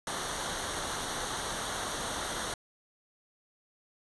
pink noise with comb filter, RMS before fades -35 dBFS, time 0.07-2.54 s, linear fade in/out 2 ms, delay 0.4 ms, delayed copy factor -0.65, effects resampled to 24000 Hz

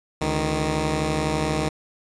10% pulse tone pair together, 71.65 / 155.56 Hz, D2 / D#3, -42 / 0 cents, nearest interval octave + minor second, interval 1342 cents, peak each -18 / -15 dBFS, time 0.21-1.69 s, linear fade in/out 5 ms, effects resampled to 22050 Hz

